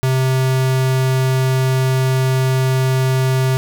square tone, 130.81 Hz, C3, in tune, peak -14 dBFS, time 0.03-3.57 s, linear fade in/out 0 ms, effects 8-bit

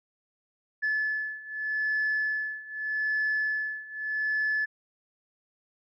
sine beating tone pair, 1727 / 1727.82 Hz, A6 / A6, -33 / -32 cents, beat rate 0.82 Hz, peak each -30 / -28 dBFS, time 0.82-4.66 s, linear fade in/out 20 ms, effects tanh soft clip ceiling -21 dBFS

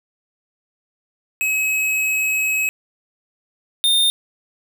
square tone pair in turn, 2559 / 3634 Hz, D#7 / A#7, +48 / -45 cents, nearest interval tritone, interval 607 cents, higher second, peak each -18 / -14 dBFS, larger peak second, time 1.41-2.69 / 3.84-4.1 s, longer first, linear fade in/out 0 ms, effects none

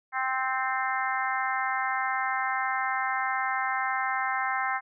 harmonic tone with a mistuned harmonic, 261.6 Hz, C4, in tune, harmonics 3 / 4 / 5 / 6 / 7 / 8, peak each -31 / -32 / -33 / -34 / -34 / -35 dBFS, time 0.12-4.81 s, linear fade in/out 50 ms, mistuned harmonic 7, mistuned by -16 cents, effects none

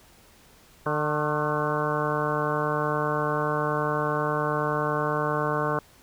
harmonic tone with a mistuned harmonic, 149.8 Hz, D3, 35 cents sharp, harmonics 1 / 2 / 3 / 4 / 5 / 6 / 7 / 8 / 9 / 10, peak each -31 / -34 / -30 / -31 / -36 / -35 / -30 / -35 / -36 / -34 dBFS, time 0.86-5.79 s, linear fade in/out 2 ms, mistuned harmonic 7, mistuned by +47 cents, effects pink hiss -55 dBFS RMS until 6.02 s

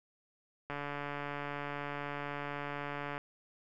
click train, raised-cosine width 0.5 ms, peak -24 dBFS, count 358, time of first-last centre 0.7-3.179 s, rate 144 Hz, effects none

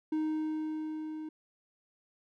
triangle tone with level ramp, 311.1 Hz, D#4, in tune, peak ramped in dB -26 to -36 dBFS, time 0.12-1.29 s, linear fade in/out 5 ms, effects none

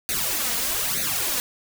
white noise with flanger, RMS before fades -25 dBFS, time 0.09-1.4 s, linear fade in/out 0 ms, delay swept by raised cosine 0.47 to 4.27 ms, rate 1.1 Hz, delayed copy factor +0.85, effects none

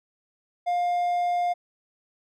triangle tone, 706 Hz, F5, 19 cents sharp, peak -20 dBFS, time 0.66-1.54 s, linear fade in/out 20 ms, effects none

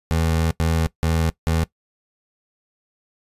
25% pulse tone bursts at uneven times, 81.4 Hz, E2, 21 cents flat, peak -14 dBFS, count 4, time 0.11-0.51 / 0.6-0.87 / 1.03-1.3 / 1.47-1.64 s, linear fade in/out 0 ms, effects noise-tail reverb RT60 0.1 s tail -19 dB re dry + resampled to 32000 Hz

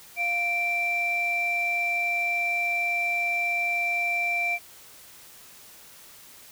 sine tone pair together, 698.4 / 2349 Hz, F5 / D7, 0 / 0 cents, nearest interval octave + major sixth, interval 2100 cents, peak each -30 / -23 dBFS, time 0.16-4.59 s, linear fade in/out 50 ms, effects tanh soft clip ceiling -18 dBFS + white hiss -49 dBFS RMS until 6.51 s

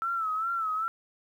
sine tone with vibrato, 1318.5 Hz, E6, in tune, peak -27 dBFS, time 0.02-0.88 s, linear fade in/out 0 ms, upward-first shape sine, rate 2.5 Hz, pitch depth 77 cents each way, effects 10-bit

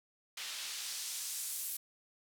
white noise with band-pass filter sweep, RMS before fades -41 dBFS, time 0.37-1.77 s, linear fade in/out 5 ms, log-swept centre 2900 to 12000 Hz, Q 0.88, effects none

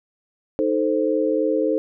sine chord, A diminished, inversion second, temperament equal, 311.1 / 440 / 523.3 Hz, Eb4 / A4 / C5, 0 / 0 / 0 cents, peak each -22 dBFS, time 0.59-1.78 s, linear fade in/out 0 ms, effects none

